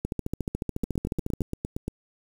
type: two click trains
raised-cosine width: 3 ms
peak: -16 / -15 dBFS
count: 10 / 20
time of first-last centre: 0.84-1.88 / 0.05-1.407 s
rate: 8.65 / 14 Hz
effects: 7-bit